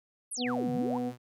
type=exponential two-way sweep; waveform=sine; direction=down then up; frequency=11840 to 121.5 to 1072 Hz; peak=-34 dBFS; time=0.31-0.98 s; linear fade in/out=10 ms; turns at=0.72 s
type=harmonic tone; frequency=246.9 Hz; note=B3; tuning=in tune; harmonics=1 / 2 / 3; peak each=-30 / -36 / -40 dBFS; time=0.37-1.13 s; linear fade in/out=50 ms
type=tone with vibrato; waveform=sawtooth; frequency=123.47 Hz; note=B2; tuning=in tune; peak=-39 dBFS; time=0.44-1.18 s; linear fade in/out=50 ms; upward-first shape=triangle; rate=2.4 Hz; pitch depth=13 cents each way
effects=none